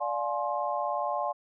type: chord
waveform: sine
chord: D half-diminished seventh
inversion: none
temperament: just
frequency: 587.3 / 704.8 / 845.8 / 1057.2 Hz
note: D5 / F5 / Ab5 / C6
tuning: 0 / +16 / +31 / +18 cents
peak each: -33 dBFS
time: 0-1.33 s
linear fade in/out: 20 ms
effects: none